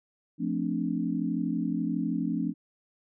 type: chord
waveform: sine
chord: D minor seventh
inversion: first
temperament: equal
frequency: 174.61 / 220 / 261.6 / 293.7 Hz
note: F3 / A3 / C4 / D4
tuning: 0 / 0 / 0 / 0 cents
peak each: -32 dBFS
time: 0.38-2.54 s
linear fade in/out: 50 ms
effects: none